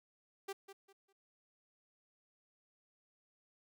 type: tone with echo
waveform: sawtooth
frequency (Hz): 392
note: G4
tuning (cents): 0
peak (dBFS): -36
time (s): 0.48-0.53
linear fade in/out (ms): 10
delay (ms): 200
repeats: 3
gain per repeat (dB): -11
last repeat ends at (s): 1.13
effects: none